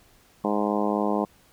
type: harmonic tone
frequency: 103.83 Hz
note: G#2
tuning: in tune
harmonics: 2 / 3 / 4 / 5 / 6 / 7 / 8 / 9 / 10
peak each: -27 / -29 / -30 / -31 / -32 / -32 / -33 / -34 / -34 dBFS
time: 0.44-1.25 s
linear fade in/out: 5 ms
effects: pink hiss -58 dBFS RMS until 1.52 s